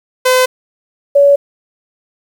sawtooth / sine tone pair in turn, 510 / 566 Hz, C5 / C#5, -44 / +36 cents, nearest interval major second, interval 180 cents, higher second, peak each -4 dBFS, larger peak neither, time 0.25-0.46 / 1.15-1.36 s, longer neither, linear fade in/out 10 ms, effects 7-bit

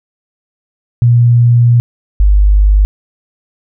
sine tone pair in turn, 119.6 / 50.29 Hz, A#2 / G1, +45 / +45 cents, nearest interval octave + minor third, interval 1500 cents, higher first, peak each -4 dBFS, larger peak neither, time 1.02-1.8 / 2.2-2.85 s, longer first, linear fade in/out 0 ms, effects none

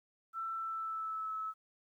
sine tone with pitch glide, 1335 to 1299.2 Hz, E6 to E6, +22 to -26 cents, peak -36 dBFS, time 0.33-1.54 s, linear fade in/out 50 ms, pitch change -48 cents, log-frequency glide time 0.55-1.32 s, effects 12-bit

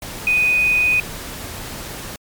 sine tone in noise, 2489 Hz, D#7, in tune, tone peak -13 dBFS, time 0.27-1 s, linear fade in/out 2 ms, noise pink, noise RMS -31 dBFS, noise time 0.02-2.16 s, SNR +15 dB, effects MP3 96 kbps

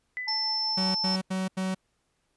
sine tone with exponential decay, 2000 Hz, B6, 21 cents sharp, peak -29 dBFS, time 0.17-0.91 s, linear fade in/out 0 ms, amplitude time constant 160 ms
sine tone with tremolo, 872 Hz, A5, 16 cents flat, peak -33 dBFS, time 0.27-1.16 s, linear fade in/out 10 ms, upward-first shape triangle, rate 5.3 Hz, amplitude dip 45%
sine tone, 5320 Hz, E8, 15 cents sharp, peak -26 dBFS, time 0.28-1.16 s, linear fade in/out 2 ms
45% pulse tone bursts, 188.1 Hz, F#3, 29 cents sharp, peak -27 dBFS, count 4, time 0.77-1.748 s, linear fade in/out 10 ms, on 180 ms, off 86 ms
effects pink hiss -74 dBFS RMS until 2.36 s + resampled to 24000 Hz

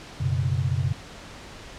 sine chord, F# suspended fourth, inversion none, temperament equal, 92.5 / 123.47 / 138.59 Hz, F#2 / B2 / C#3, 0 / 0 / 0 cents, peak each -26 dBFS, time 0.2-0.93 s, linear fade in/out 10 ms, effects pink hiss -42 dBFS RMS until 1.78 s + low-pass 6000 Hz 12 dB/octave

